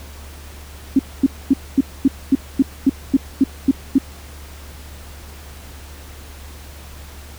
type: tone bursts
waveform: sine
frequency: 270 Hz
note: C#4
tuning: 45 cents flat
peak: -8 dBFS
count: 12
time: 0.96-3.984 s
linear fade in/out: 5 ms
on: 32 ms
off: 240 ms
effects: added 72 Hz sine -36 dBFS peak until 7.38 s + pink hiss -41 dBFS RMS until 7.38 s